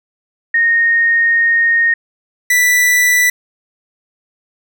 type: tone pair in turn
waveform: sine / 45% pulse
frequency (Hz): 1853 / 1974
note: A#6 / B6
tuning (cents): -11 / -1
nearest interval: minor second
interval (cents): 110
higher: second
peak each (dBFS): -9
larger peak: neither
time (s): 0.54-1.94 / 2.5-3.3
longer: first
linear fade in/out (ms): 5
effects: none